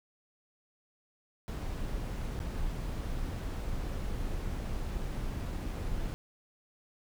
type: noise with dropouts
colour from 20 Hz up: brown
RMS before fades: -35 dBFS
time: 1.48-6.14 s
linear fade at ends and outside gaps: 0 ms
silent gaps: 2.391-2.401 s
effects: none